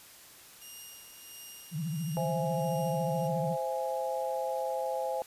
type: tone with tremolo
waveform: 5% pulse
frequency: 2826 Hz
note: F7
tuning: 20 cents sharp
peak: -35 dBFS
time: 0.61-3.28 s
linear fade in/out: 10 ms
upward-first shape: sine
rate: 1.5 Hz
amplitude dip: 55%
type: tone with vibrato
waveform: sine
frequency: 159.2 Hz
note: D#3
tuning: 40 cents sharp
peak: -31 dBFS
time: 1.71-3.57 s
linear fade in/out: 50 ms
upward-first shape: triangle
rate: 14 Hz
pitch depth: 210 cents each way
type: chord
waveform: sine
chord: C augmented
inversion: none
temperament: equal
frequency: 523.3 / 659.3 / 830.6 Hz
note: C5 / E5 / G#5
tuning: 0 / 0 / 0 cents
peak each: -33 / -36 / -35 dBFS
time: 2.17-5.22 s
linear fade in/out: 0 ms
effects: white hiss -53 dBFS RMS until 5.26 s + resampled to 32000 Hz